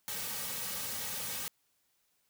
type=noise with comb filter; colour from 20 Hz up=white; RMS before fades=-38 dBFS; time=0.08-1.48 s; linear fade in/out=0 ms; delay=2.9 ms; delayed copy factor=-0.9; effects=white hiss -75 dBFS RMS until 2.29 s